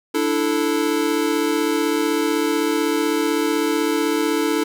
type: chord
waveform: square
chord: D suspended second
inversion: none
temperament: equal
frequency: 293.7 / 329.6 / 440 Hz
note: D4 / E4 / A4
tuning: 0 / 0 / 0 cents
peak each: -23 dBFS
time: 0.14-4.64 s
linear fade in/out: 10 ms
effects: none